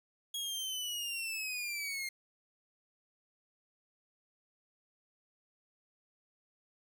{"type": "linear sweep", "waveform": "sawtooth", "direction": "down", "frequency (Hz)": [3316, 2109], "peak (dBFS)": -33, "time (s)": [0.34, 2.09], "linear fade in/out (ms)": 5, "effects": []}